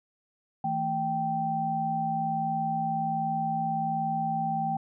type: tone cluster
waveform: sine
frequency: 162.8 / 224.1 / 780 Hz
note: E3 / A3 / G5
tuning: -21 / +32 / -9 cents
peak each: -34 / -35 / -27 dBFS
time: 0.64-4.77 s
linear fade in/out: 5 ms
effects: none